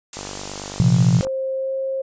blue noise, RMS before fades -27 dBFS, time 0.13-1.25 s, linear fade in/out 2 ms
click train, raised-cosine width 1 ms, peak -18 dBFS, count 55, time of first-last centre 0.17-1.27 s, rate 49.1 Hz
sine chord, Bb suspended second, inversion none, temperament equal with one note detuned, 116.54 / 130.81 / 172.11 Hz, Bb2 / C3 / F3, 0 / 0 / -25 cents, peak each -18 / -16 / -16 dBFS, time 0.8-1.21 s, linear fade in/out 0 ms
sine tone with pitch glide, 530 to 534 Hz, C5 to C5, +22 to +35 cents, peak -21 dBFS, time 1.22-2.02 s, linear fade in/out 10 ms, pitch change +13 cents, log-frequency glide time 1.55-1.73 s
effects resampled to 16000 Hz

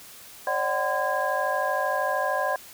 sine tone cluster, 548 / 601 / 753 / 1022 / 1635 Hz, C#5 / D5 / F#5 / C6 / G#6, -20 / +40 / +30 / -41 / -28 cents, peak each -30 / -29 / -29 / -29 / -30 dBFS, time 0.47-2.56 s, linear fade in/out 2 ms, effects white hiss -46 dBFS RMS until 2.73 s

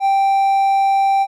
triangle tone, 784 Hz, G5, in tune, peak -10 dBFS, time 0-1.27 s, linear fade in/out 50 ms, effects none

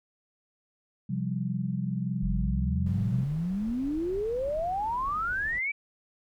sine chord, C suspended fourth, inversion none, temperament equal, 130.81 / 174.61 / 196 Hz, C3 / F3 / G3, 0 / 0 / 0 cents, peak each -32 dBFS, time 1.09-3.24 s, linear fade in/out 10 ms
sine exponential sweep, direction up, 42.41 to 2343 Hz, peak -27 dBFS, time 2.22-5.72 s, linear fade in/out 10 ms
brown noise, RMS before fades -43 dBFS, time 2.86-5.59 s, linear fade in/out 5 ms
effects none

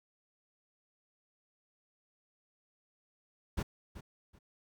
brown noise with echo, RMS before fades -34 dBFS, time 3.57-3.63 s, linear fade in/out 10 ms, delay 380 ms, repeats 2, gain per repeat -13 dB, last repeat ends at 4.39 s, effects none

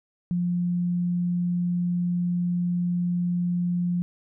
sine tone, 176 Hz, F3, 14 cents sharp, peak -22 dBFS, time 0.31-4.02 s, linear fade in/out 0 ms, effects none

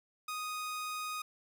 sawtooth tone, 1244.5 Hz, D#6, in tune, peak -33 dBFS, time 0.28-1.22 s, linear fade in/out 5 ms, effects none

